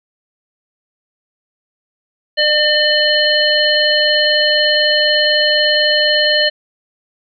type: harmonic tone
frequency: 602 Hz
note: D5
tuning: 43 cents sharp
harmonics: 1 / 3 / 5 / 7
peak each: -16 / -16 / -16 / -16 dBFS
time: 2.37-6.5 s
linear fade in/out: 20 ms
effects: none